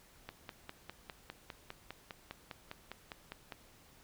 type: click train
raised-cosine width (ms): 0.3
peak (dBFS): -27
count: 17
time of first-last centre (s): 0.29-3.522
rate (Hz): 4.95
effects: pink hiss -62 dBFS RMS until 4.03 s